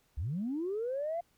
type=linear sweep; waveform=sine; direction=up; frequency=59.3 to 698 Hz; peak=-31 dBFS; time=0.17-1.21 s; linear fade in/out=10 ms; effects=tanh soft clip ceiling -27 dBFS + pink hiss -71 dBFS RMS until 1.37 s